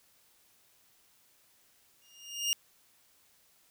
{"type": "tone with exponential growth", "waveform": "25% pulse", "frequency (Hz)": 2832, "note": "F7", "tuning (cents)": 23, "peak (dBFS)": -21, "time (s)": [2.02, 2.53], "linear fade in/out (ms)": 0, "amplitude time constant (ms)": 110, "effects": ["white hiss -66 dBFS RMS until 3.7 s"]}